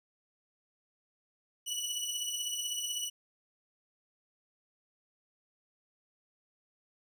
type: beating tone pair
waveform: 20% pulse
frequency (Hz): 2944 / 2960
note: F#7 / F#7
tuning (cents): -9 / 0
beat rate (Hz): 16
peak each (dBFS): -30 / -34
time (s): 1.66-3.1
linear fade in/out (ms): 20
effects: none